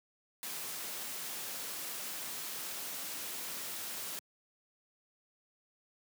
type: noise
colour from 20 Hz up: white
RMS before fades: -41 dBFS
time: 0.43-4.19 s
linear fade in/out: 0 ms
effects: high-pass 150 Hz 12 dB/octave